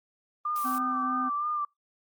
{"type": "tone with vibrato", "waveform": "sine", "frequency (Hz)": 1190, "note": "D6", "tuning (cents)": 22, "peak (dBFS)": -27, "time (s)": [0.45, 1.65], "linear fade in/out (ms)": 5, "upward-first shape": "sine", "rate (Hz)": 3.1, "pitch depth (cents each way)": 38}
{"type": "noise", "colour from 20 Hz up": "blue", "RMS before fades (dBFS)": -40, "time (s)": [0.56, 0.78], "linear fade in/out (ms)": 0}
{"type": "harmonic tone", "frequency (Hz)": 256.9, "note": "C4", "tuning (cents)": -32, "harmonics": [1, 3, 5, 6], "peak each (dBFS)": [-32, -38, -43, -42], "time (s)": [0.64, 1.3], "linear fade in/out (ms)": 20}
{"effects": ["noise-tail reverb RT60 0.2 s tail -26 dB re dry", "Opus 32 kbps"]}